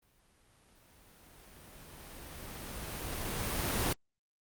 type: noise with exponential growth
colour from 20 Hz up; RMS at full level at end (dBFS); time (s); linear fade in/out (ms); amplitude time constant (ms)
pink; -30; 0.02-3.93; 5; 850
effects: Opus 32 kbps